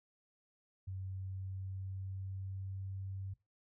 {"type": "tone with pitch glide", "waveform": "sine", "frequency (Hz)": [94.8, 96.29], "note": ["F#2", "G2"], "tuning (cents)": [43, -30], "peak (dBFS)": -40, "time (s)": [0.87, 3.34], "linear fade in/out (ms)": 10, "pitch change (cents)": 27, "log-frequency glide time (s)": [1, 3], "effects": ["noise-tail reverb RT60 0.2 s tail -17 dB re dry"]}